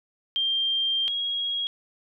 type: tone pair in turn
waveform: sine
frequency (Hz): 3180 / 3295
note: G7 / G#7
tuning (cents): +24 / -14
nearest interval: minor second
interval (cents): 62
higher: second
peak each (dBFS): -22 / -25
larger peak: first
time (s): 0.36-1.08 / 1.08-1.67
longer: first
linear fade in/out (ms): 0
effects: none